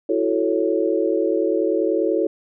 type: chord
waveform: sine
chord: F# minor seventh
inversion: third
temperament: equal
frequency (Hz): 329.6 / 370 / 440 / 554.4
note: E4 / F#4 / A4 / C#5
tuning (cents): 0 / 0 / 0 / 0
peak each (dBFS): -22 / -23 / -22 / -24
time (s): 0.09-2.27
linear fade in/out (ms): 5
effects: none